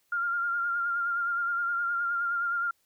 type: tone with vibrato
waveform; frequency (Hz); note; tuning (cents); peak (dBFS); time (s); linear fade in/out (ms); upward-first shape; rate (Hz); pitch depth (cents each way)
sine; 1396.9; F6; 0; -26; 0.12-2.71; 5; sine; 9.6; 31
effects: white hiss -71 dBFS RMS until 2.85 s

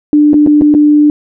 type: tone with dropouts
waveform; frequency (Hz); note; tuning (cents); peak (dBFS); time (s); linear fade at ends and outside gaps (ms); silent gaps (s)
sine; 297.1; D4; +20; -3; 0.13-1.1; 1; 0.333-0.341 / 0.464-0.472 / 0.612-0.619 / 0.741-0.748
effects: none

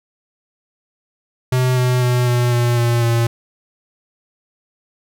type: tone with pitch steps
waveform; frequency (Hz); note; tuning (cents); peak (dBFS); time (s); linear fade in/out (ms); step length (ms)
square; 127.4 / 125.57 / 123.77 / 122 / 120.25 / 118.53 / 116.83; C3 / B2 / B2 / B2 / B2 / A#2 / A#2; -46 / +29 / +4 / -21 / -46 / +29 / +4; -14; 1.52-3.27; 5; 250
effects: none

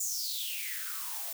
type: noise with high-pass filter sweep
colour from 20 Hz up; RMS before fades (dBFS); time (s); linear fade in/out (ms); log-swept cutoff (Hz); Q
blue; -36; 0-1.33; 5; 7300 to 620; 7.9
effects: none

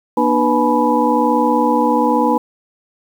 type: tone cluster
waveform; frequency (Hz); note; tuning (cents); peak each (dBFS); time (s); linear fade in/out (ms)
sine; 240.3 / 301.3 / 492.5 / 850 / 985; B3 / D4 / B4 / G#5 / B5; -47 / +44 / -5 / +40 / -5; -18; 0.17-2.38; 5
effects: 7-bit

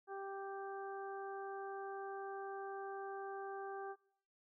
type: harmonic tone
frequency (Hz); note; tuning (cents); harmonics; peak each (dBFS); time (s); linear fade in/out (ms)
392; G4; 0; 1 / 2 / 3 / 4; -46 / -47 / -53 / -54; 0.07-3.96; 50
effects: noise-tail reverb RT60 0.6 s tail -21 dB re dry

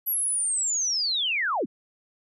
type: linear sweep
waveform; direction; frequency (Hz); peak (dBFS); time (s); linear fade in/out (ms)
sine; down; 11840 to 152.8; -23; 0.06-1.66; 20
effects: none

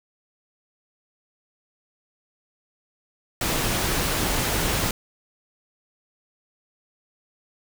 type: noise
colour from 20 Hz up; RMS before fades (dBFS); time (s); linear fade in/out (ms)
pink; -24; 3.41-4.91; 2
effects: none

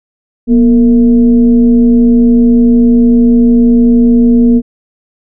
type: tone with frequency modulation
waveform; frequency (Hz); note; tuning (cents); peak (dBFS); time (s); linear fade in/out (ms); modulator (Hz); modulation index
sine; 239.7; A#3; +48; -3; 0.47-4.62; 50; 213; 0.47
effects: none

